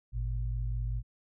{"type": "tone pair together", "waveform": "sine", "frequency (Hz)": [51.7, 116.54], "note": ["G#1", "A#2"], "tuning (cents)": [-7, 0], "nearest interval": "octave + major second", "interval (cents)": 1407, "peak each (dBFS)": [-31, -35], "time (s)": [0.12, 1.03], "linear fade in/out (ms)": 50, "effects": []}